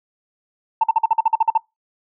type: tone bursts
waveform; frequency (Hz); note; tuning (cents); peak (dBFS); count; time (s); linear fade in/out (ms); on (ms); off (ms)
sine; 896; A5; +31; -10; 11; 0.81-1.577; 5; 27; 47
effects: noise-tail reverb RT60 0.2 s tail -24 dB re dry + tanh soft clip ceiling -7 dBFS